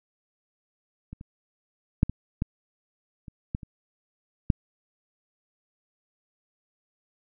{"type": "clicks", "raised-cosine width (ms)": 5, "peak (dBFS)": [-26, -29, -6, -18, -13, -29, -16, -28, -6], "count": 9, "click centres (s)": [1.13, 1.211, 2.031, 2.096, 2.421, 3.282, 3.549, 3.632, 4.502], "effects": []}